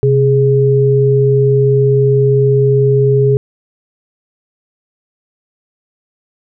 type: tone pair together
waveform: sine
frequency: 130.81 / 415.3 Hz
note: C3 / G#4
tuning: 0 / 0 cents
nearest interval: octave + minor sixth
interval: 2000 cents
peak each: -10 dBFS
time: 0.03-3.37 s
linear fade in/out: 0 ms
effects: none